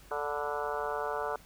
harmonic tone with a mistuned harmonic, 146.83 Hz, D3, in tune, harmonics 3 / 4 / 5 / 6 / 7 / 8 / 9 / 10, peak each -37 / -38 / -39 / -40 / -40 / -41 / -42 / -42 dBFS, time 0.11-1.36 s, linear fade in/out 2 ms, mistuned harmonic 7, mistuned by -52 cents, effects added 50 Hz sine -57 dBFS peak until 1.45 s + pink hiss -57 dBFS RMS until 1.45 s

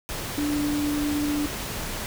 sine tone in noise, 293.7 Hz, D4, in tune, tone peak -23 dBFS, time 0.38-1.46 s, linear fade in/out 0 ms, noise pink, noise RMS -32 dBFS, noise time 0.09-2.06 s, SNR +6 dB, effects none

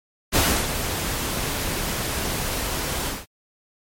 pink noise with ADSR envelope, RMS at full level -17 dBFS, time 0.32-3.26 s, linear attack 36 ms, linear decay 310 ms, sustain -9 dB, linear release 190 ms, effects MP3 64 kbps

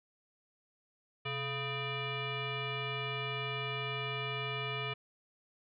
sine tone with frequency modulation, 1245 Hz, D#6, 1 cent sharp, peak -34 dBFS, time 1.25-4.94 s, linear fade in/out 10 ms, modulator 558 Hz, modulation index 3.3, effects none

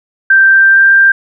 sine tone with pitch glide, 1568 to 1583.5 Hz, G6 to G6, 0 to +17 cents, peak -3 dBFS, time 0.3-1.12 s, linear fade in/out 5 ms, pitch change +17 cents, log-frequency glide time 0.5-0.91 s, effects none

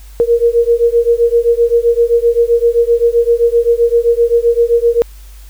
sine beating tone pair, 466.2 / 473.9 Hz, A#4 / A#4, 0 / +28 cents, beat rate 7.7 Hz, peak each -11 dBFS, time 0.2-5.02 s, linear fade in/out 0 ms, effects added 50 Hz sine -32 dBFS peak until 5.49 s + white hiss -45 dBFS RMS until 5.49 s

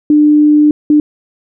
sine tone bursts at uneven times, 298.9 Hz, D4, 31 cents sharp, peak -4 dBFS, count 2, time 0.1-0.71 / 0.9-1 s, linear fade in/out 2 ms, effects none

